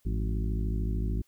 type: harmonic tone with a mistuned harmonic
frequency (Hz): 53.4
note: G#1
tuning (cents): +49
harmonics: 1 / 2 / 3 / 4 / 5 / 6 / 7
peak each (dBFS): -28 / -34 / -38 / -40 / -42 / -44 / -45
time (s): 0.05-1.22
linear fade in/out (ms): 10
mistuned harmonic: 3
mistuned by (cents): +130
effects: white hiss -69 dBFS RMS until 1.27 s